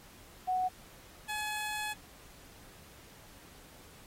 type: tone pair in turn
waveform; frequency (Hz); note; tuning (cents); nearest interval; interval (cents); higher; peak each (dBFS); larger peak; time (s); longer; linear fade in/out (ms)
sine / 15% pulse; 740 / 848.5; F#5 / G#5; 0 / +37; major second; 237; second; -28; neither; 0.47-0.69 / 1.28-1.94; second; 20
effects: pink hiss -56 dBFS RMS until 4.06 s + AAC 48 kbps